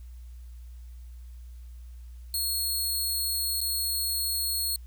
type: tone with dropouts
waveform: 15% pulse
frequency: 4313 Hz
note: C#8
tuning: 48 cents flat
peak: -20 dBFS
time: 2.34-4.76 s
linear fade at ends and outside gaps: 1 ms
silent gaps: 3.606-3.613 s
effects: added 60 Hz sine -41 dBFS peak until 4.86 s + white hiss -65 dBFS RMS until 4.86 s